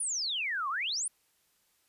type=exponential two-way sweep; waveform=sine; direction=down then up; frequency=10160 to 1046.5 to 10160 Hz; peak=-30 dBFS; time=0-1.08 s; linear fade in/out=5 ms; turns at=0.69 s; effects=white hiss -71 dBFS RMS until 1.88 s + resampled to 32000 Hz